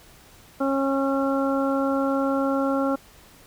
harmonic tone, 272.7 Hz, C#4, 28 cents flat, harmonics 1 / 2 / 3 / 4 / 5, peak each -23 / -25 / -32 / -34 / -30 dBFS, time 0.6-2.96 s, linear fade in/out 10 ms, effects pink hiss -51 dBFS RMS until 3.46 s

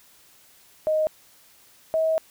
sine tone pair in turn, 622.3 / 640.5 Hz, D#5 / E5, 0 / -50 cents, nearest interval unison, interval 50 cents, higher second, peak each -19 dBFS, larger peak neither, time 0.87-1.07 / 1.94-2.18 s, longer second, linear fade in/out 0 ms, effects white hiss -55 dBFS RMS until 2.3 s

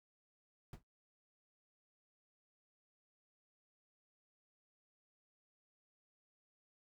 brown noise with exponential decay, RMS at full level -43 dBFS, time 0.73-0.83 s, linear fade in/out 2 ms, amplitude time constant 21 ms, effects noise-tail reverb RT60 0.1 s tail -17 dB re dry

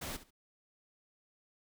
pink noise with echo, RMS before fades -41 dBFS, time 0.01-0.17 s, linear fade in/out 10 ms, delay 69 ms, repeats 2, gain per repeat -14 dB, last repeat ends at 0.308 s, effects none

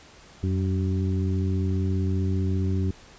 harmonic tone with a mistuned harmonic, 95 Hz, F#2, 46 cents sharp, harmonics 1 / 2 / 3 / 4, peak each -23 / -29 / -33 / -35 dBFS, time 0.43-2.91 s, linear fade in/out 5 ms, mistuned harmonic 1, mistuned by -89 cents, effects pink hiss -50 dBFS RMS until 3.18 s + resampled to 16000 Hz

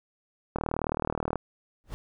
click train, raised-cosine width 1 ms, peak -14 dBFS, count 32, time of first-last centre 0.56-1.357 s, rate 38.9 Hz
brown noise with exponential growth, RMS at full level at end -31 dBFS, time 1.84-1.94 s, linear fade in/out 0 ms, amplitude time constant 21 ms
effects none

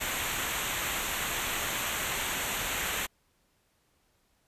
pink noise with comb filter, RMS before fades -32 dBFS, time 0-3.07 s, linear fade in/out 20 ms, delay 0.2 ms, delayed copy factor -0.7, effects pink hiss -71 dBFS RMS until 4.47 s + resampled to 32000 Hz

